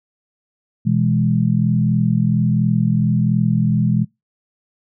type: chord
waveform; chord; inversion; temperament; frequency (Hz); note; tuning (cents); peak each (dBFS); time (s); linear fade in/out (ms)
sine; E major; second; equal; 123.47 / 164.81 / 207.7; B2 / E3 / G#3; 0 / 0 / 0; -18; 0.85-4.05; 20
effects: noise-tail reverb RT60 0.2 s tail -23 dB re dry